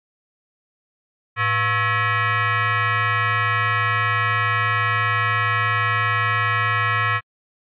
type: tone with frequency modulation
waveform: sine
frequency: 110 Hz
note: A2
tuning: in tune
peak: -17 dBFS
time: 1.36-7.21 s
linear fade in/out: 50 ms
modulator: 601 Hz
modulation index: 3.6
effects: AAC 64 kbps